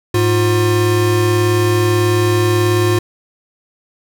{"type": "tone pair together", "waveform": "square", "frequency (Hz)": [105.5, 354.9], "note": ["G#2", "F4"], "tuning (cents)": [28, 28], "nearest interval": "octave + major sixth", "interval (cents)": 2100, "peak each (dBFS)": -15, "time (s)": [0.14, 2.99], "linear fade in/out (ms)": 5, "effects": []}